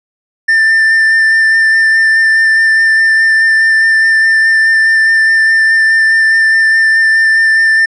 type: tone with vibrato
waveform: triangle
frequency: 1786 Hz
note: A6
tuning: 25 cents sharp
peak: -4 dBFS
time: 0.48-7.86 s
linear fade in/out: 10 ms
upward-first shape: sine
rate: 4.8 Hz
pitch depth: 13 cents each way
effects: resampled to 22050 Hz